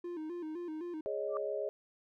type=tone with vibrato; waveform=triangle; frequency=330 Hz; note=E4; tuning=2 cents sharp; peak=-36 dBFS; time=0.04-1.01 s; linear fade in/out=5 ms; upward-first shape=square; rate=3.9 Hz; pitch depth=100 cents each way
type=chord; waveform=sine; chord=Ab suspended fourth; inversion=none; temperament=equal; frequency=415.3 / 554.4 / 622.3 Hz; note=Ab4 / Db5 / Eb5; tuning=0 / 0 / 0 cents; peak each=-38 dBFS; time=1.06-1.69 s; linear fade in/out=0 ms
type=tone with exponential growth; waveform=sine; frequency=1176 Hz; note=D6; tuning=2 cents sharp; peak=-33 dBFS; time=1.28-1.37 s; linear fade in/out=1 ms; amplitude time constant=19 ms
effects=none